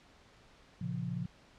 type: chord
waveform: sine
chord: Bb minor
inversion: none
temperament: equal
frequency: 116.54 / 138.59 / 174.61 Hz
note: Bb2 / Db3 / F3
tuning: 0 / 0 / 0 cents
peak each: -40 / -39 / -37 dBFS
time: 0.81-1.26 s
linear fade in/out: 5 ms
effects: pink hiss -61 dBFS RMS until 1.58 s + low-pass 5000 Hz 12 dB/octave